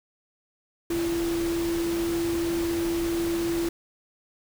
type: tone in noise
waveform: sine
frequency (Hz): 337.6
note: E4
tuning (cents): +41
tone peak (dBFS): -24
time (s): 0.9-3.69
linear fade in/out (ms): 5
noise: pink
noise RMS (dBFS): -35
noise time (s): 0.9-3.69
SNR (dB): +8
effects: none